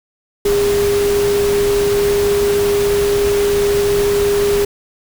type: tone in noise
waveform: sine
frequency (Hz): 406.2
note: G#4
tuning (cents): -38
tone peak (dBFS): -12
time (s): 0.45-4.65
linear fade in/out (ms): 5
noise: pink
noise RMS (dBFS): -23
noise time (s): 0.45-4.65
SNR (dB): +8
effects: none